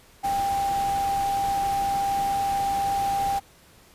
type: tone in noise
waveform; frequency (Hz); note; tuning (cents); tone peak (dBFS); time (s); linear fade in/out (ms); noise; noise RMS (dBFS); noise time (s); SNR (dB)
sine; 793; G5; +20; -22; 0.23-3.4; 20; pink; -36; 0.23-3.4; +11
effects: pink hiss -54 dBFS RMS until 3.94 s + resampled to 32000 Hz